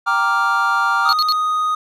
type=chord; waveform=triangle; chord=G minor seventh; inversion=none; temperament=equal; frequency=784 / 932.3 / 1174.7 / 1396.9 Hz; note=G5 / Bb5 / D6 / F6; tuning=0 / 0 / 0 / 0 cents; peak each=-22 / -20 / -17 / -16 dBFS; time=0.06-1.14 s; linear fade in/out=20 ms
type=tone; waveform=triangle; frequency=1244.5 Hz; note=D#6; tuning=in tune; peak=-14 dBFS; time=1.05-1.75 s; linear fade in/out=5 ms
type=tone bursts; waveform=triangle; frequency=4325 Hz; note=C#8; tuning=43 cents flat; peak=-14 dBFS; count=3; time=1.09-1.323 s; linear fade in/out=0 ms; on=37 ms; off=61 ms
effects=none